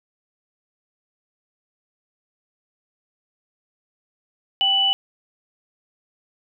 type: tone pair together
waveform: sine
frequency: 784 / 2971 Hz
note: G5 / F#7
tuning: 0 / +6 cents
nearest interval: octave + major seventh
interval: 2306 cents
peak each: -26 / -16 dBFS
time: 4.61-4.93 s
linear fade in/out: 0 ms
effects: none